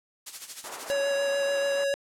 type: noise with tremolo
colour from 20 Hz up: blue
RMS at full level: -33 dBFS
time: 0.26-0.93 s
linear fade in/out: 10 ms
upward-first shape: sine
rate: 13 Hz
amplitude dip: 70%
type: band-pass noise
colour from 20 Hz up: white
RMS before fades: -42 dBFS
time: 0.64-1.84 s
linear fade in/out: 2 ms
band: 410 to 1200 Hz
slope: 12 dB/octave
type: tone with vibrato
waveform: square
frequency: 559 Hz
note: C#5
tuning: 14 cents sharp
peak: -25 dBFS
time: 0.9-1.94 s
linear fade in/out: 0 ms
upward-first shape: triangle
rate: 6.9 Hz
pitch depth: 14 cents each way
effects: low-pass 9000 Hz 12 dB/octave